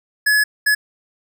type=tone bursts at uneven times; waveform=square; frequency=1700 Hz; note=G#6; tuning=40 cents sharp; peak=-13 dBFS; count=2; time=0.26-0.44 / 0.66-0.75 s; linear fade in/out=10 ms; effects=none